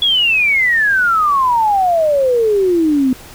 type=exponential sweep; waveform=sine; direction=down; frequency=3407 to 251.2 Hz; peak=-10 dBFS; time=0.02-3.13 s; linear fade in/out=2 ms; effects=pink hiss -37 dBFS RMS until 3.34 s